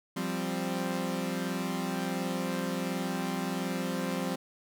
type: chord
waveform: sawtooth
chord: F suspended second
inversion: none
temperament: equal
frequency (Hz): 174.61 / 196 / 261.6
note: F3 / G3 / C4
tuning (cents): 0 / 0 / 0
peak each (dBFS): -31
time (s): 0.16-4.36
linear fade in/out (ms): 10
effects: none